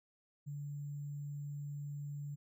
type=tone with sample-and-hold; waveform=sine; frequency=144.6 Hz; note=D3; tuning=27 cents flat; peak=-40 dBFS; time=0.46-2.36 s; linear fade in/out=20 ms; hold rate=7350 Hz; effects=none